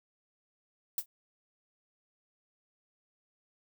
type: noise with exponential decay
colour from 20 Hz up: violet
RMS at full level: -27 dBFS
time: 0.98-1.06 s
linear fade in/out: 2 ms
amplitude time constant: 16 ms
effects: none